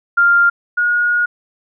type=tone pair in turn; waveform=sine; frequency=1397 / 1441.3 Hz; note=F6 / F#6; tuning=0 / -46 cents; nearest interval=minor second; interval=54 cents; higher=second; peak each=-8 / -12 dBFS; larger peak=first; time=0.17-0.5 / 0.77-1.26 s; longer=second; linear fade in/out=10 ms; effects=none